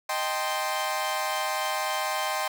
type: chord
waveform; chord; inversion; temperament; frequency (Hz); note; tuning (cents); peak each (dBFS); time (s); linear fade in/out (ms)
sawtooth; A half-diminished seventh; second; equal; 622.3 / 784 / 880 / 1046.5; Eb5 / G5 / A5 / C6; 0 / 0 / 0 / 0; -29 / -27 / -33 / -27; 0.09-2.48; 5
effects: none